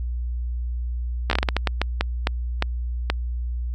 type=slowing click train; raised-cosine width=0.3 ms; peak=-4 dBFS; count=14; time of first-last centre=1.3-3.1 s; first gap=13 ms; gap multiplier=1.35; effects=added 60 Hz sine -24 dBFS peak until 3.74 s